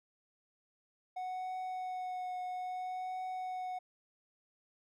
triangle tone with vibrato, 737 Hz, F#5, 7 cents flat, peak -35 dBFS, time 1.16-3.79 s, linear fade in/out 10 ms, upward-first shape triangle, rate 0.6 Hz, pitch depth 17 cents each way, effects none

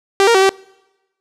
sawtooth tone with pitch steps, 392.4 / 465.9 / 382 / 387.3 Hz, G4 / A#4 / G4 / G4, +2 / -1 / -45 / -21 cents, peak -5 dBFS, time 0.2-0.492 s, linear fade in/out 0 ms, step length 73 ms, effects noise-tail reverb RT60 1.0 s tail -25 dB re dry + low-pass 8000 Hz 12 dB/octave

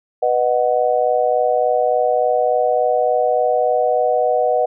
sine chord, B major, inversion none, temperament just, 493.9 / 617.4 / 740.8 Hz, B4 / D#5 / F#5, 0 / -14 / +2 cents, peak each -18 dBFS, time 0.22-4.66 s, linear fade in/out 10 ms, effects none

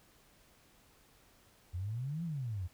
sine exponential two-way sweep, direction up then down, 83.9 to 174.61 to 83.9 Hz, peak -35 dBFS, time 1.73-2.68 s, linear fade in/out 20 ms, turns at 2.24 s, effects pink hiss -65 dBFS RMS until 2.73 s

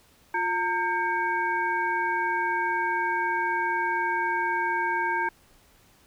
sine tone cluster, 353.2 / 915 / 1592 / 2238 Hz, F4 / A#5 / G6 / C#7, +20 / -32 / +26 / +16 cents, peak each -34 / -26 / -28 / -35 dBFS, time 0.34-5.29 s, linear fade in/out 5 ms, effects pink hiss -59 dBFS RMS until 6.06 s

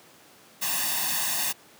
white noise with comb filter, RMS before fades -27 dBFS, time 0.61-1.53 s, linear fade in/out 20 ms, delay 1.1 ms, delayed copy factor +1, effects pink hiss -53 dBFS RMS until 1.79 s + high-pass 200 Hz 12 dB/octave

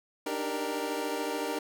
25% pulse chord, Eb major seventh, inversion third, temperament equal with one note detuned, 293.7 / 307.4 / 392 / 466.2 Hz, D4 / Eb4 / G4 / Bb4, 0 / -21 / 0 / 0 cents, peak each -33 / -35 / -33 / -31 dBFS, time 0.26-1.59 s, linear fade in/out 5 ms, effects none

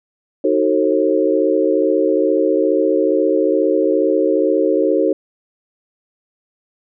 sine chord, D# diminished seventh, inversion none, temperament just, 311.1 / 373.4 / 448 / 537.6 Hz, D#4 / F#4 / A4 / C5, 0 / +16 / +31 / +47 cents, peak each -18 dBFS, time 0.44-5.13 s, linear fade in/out 5 ms, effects none

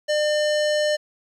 square tone with low-pass filter, 600 Hz, D5, 37 cents sharp, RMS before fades -21 dBFS, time 0.08-0.97 s, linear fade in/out 20 ms, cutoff 5900 Hz, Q 1.5, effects 9-bit

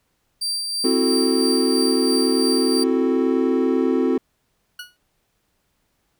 35% pulse tone with tremolo, 4699 Hz, D8, in tune, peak -20 dBFS, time 0.41-2.84 s, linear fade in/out 10 ms, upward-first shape sine, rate 3 Hz, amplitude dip 35%
triangle chord, F# half-diminished seventh, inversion second, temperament equal, 261.6 / 329.6 / 370 / 440 Hz, C4 / E4 / F#4 / A4, 0 / 0 / 0 / 0 cents, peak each -18 / -22 / -20 / -22 dBFS, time 0.84-4.18 s, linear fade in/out 5 ms
20% pulse tone with exponential decay, 1459 Hz, F#6, 25 cents flat, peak -24 dBFS, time 4.79-4.97 s, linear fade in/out 5 ms, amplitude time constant 37 ms
effects pink hiss -69 dBFS RMS until 6.19 s

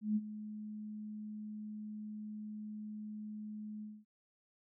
sine tone with ADSR envelope, 212.5 Hz, G#3, 40 cents sharp, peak -28 dBFS, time 0.01-4.05 s, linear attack 150 ms, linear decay 41 ms, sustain -14 dB, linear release 230 ms, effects none

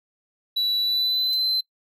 triangle tone with pitch glide, 3940 to 4074 Hz, B7 to C8, -5 to -47 cents, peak -19 dBFS, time 0.56-1.61 s, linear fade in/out 10 ms, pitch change +58 cents, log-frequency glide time 0.8-1.47 s
blue noise with exponential decay, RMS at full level -37 dBFS, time 1.33-1.42 s, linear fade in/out 0 ms, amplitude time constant 18 ms
effects noise-tail reverb RT60 0.1 s tail -25 dB re dry

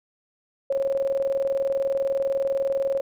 sine tone with tremolo, 546 Hz, C#5, 26 cents flat, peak -19 dBFS, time 0.7-3.01 s, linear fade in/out 5 ms, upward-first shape square, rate 20 Hz, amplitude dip 55%, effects none

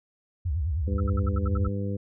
sine tone with vibrato, 77.78 Hz, D#2, in tune, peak -24 dBFS, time 0.45-1.69 s, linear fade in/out 10 ms, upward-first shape sine, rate 9.6 Hz, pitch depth 270 cents each way
harmonic tone, 99.6 Hz, G2, 28 cents sharp, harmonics 1 / 2 / 3 / 4 / 5, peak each -29 / -32 / -38 / -40 / -37 dBFS, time 0.87-1.97 s, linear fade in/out 10 ms
sine tone bursts, 1318 Hz, E6, 1 cent flat, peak -32 dBFS, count 8, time 0.98-1.669 s, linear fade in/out 5 ms, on 24 ms, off 71 ms
effects none

